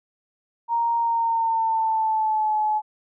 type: tone with pitch glide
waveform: sine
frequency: 932.3 to 854.9 Hz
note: A#5 to G#5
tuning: 0 to +50 cents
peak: -19 dBFS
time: 0.68-2.82 s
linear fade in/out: 50 ms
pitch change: -150 cents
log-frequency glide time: 0.98-2.57 s
effects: none